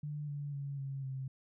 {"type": "tone with pitch steps", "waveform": "sine", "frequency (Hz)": [148.2, 144.23, 140.37, 136.61, 132.95], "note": ["D3", "D3", "C#3", "C#3", "C3"], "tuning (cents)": [16, -31, 22, -25, 28], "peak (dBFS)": -37, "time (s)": [0.03, 1.28], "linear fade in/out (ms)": 5, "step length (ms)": 250, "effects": []}